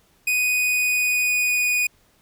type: tone with pitch glide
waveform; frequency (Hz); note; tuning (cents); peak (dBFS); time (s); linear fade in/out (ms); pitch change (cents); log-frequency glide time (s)
45% pulse; 2489 to 2470; D#7 to D#7; 0 to -13; -18; 0.27-1.87; 5; -13; 0.44-1.67
effects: pink hiss -60 dBFS RMS until 2.21 s

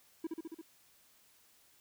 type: tone with echo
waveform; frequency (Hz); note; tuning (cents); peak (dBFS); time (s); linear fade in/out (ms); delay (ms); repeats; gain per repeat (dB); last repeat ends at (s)
triangle; 325.5; E4; -22; -32; 0.24-0.27; 5; 69; 5; -2; 0.615
effects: white hiss -66 dBFS RMS until 1.8 s

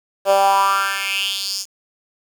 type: tone with high-pass filter sweep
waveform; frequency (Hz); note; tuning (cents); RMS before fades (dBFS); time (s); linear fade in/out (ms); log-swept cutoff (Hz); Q
10% pulse; 196; G3; 0; -18; 0.25-1.66; 50; 540 to 6100; 4.6
effects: 7-bit

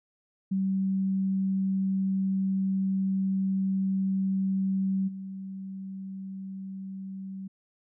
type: tone with level steps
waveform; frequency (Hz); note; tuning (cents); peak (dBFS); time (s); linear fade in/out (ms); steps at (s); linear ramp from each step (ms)
sine; 192; G3; -36; -24 / -35; 0.51-7.48; 10; 5.07; 20
effects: none

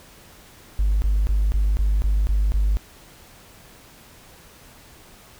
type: tone bursts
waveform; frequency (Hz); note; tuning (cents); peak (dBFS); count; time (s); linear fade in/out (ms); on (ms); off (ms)
triangle; 50.5; G#1; -48; -13; 8; 0.79-2.77; 0; 230; 20
effects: tanh soft clip ceiling -13 dBFS + pink hiss -48 dBFS RMS until 5.39 s

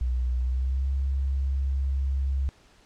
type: tone with pitch glide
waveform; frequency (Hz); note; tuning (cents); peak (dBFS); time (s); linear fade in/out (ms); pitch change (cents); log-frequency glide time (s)
sine; 62 to 67.61; B1 to C#2; +7 to -43; -23; 0.01-2.49; 0; +150; 0.39-0.9
effects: pink hiss -58 dBFS RMS until 2.85 s + low-pass 7000 Hz 12 dB/octave

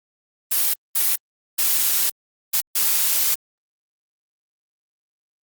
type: noise bursts at uneven times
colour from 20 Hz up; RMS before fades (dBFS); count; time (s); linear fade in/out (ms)
blue; -19; 5; 0.51-0.74 / 0.95-1.16 / 1.58-2.1 / 2.53-2.61 / 2.75-3.35; 10
effects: Opus 32 kbps

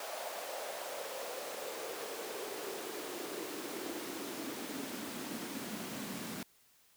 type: noise with high-pass filter sweep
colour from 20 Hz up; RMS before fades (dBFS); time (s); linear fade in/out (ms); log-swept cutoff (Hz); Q
pink; -42; 0-6.43; 2; 660 to 200; 3.6
effects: white hiss -67 dBFS RMS until 6.96 s

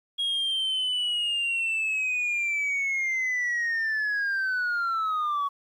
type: linear sweep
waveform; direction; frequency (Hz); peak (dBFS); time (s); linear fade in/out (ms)
sine; down; 3298 to 1115; -22; 0.18-5.49; 20
effects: tanh soft clip ceiling -23 dBFS + 10-bit

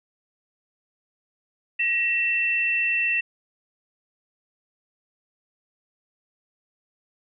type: tone pair together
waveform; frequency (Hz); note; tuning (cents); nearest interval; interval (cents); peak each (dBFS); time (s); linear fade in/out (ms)
sine; 1901 / 2688; A#6 / E7; +33 / +33; tritone; 600; -27 / -21; 1.79-3.21; 10
effects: none

